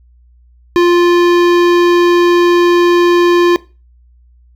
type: tone with hard clipping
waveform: sine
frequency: 349.2 Hz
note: F4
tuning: in tune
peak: -8 dBFS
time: 0.76-3.56 s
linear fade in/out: 0 ms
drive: 18 dB
effects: noise-tail reverb RT60 0.3 s tail -20 dB re dry + added 60 Hz sine -43 dBFS peak until 4.55 s